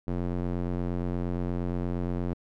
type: tone with band-pass filter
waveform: square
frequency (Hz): 44.27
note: F1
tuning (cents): +24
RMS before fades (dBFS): -30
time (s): 0.07-2.34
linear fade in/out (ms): 10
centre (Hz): 260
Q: 0.74
effects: none